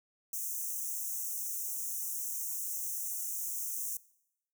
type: high-pass noise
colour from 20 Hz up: white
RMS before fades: -37 dBFS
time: 0.33-3.97 s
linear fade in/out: 2 ms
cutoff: 5800 Hz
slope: 96 dB/octave
effects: noise-tail reverb RT60 0.8 s tail -21 dB re dry